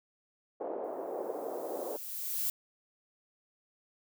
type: band-pass noise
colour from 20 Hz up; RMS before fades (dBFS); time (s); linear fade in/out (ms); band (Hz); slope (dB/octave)
white; -38; 0.6-1.97; 10; 370 to 630; 24
type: noise with exponential growth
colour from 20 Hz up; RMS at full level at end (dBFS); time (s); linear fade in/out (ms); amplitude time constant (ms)
violet; -31; 0.84-2.5; 1; 360
effects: none